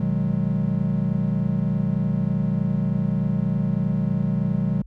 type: chord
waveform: triangle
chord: G# minor seventh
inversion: first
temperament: equal with one note detuned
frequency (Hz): 123.47 / 155.56 / 185 / 208.3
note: B2 / D#3 / F#3 / G#3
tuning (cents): 0 / 0 / 0 / +5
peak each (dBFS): -25 / -23 / -22 / -25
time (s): 0-4.82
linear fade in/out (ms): 5
effects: added 50 Hz sine -40 dBFS peak until 4.86 s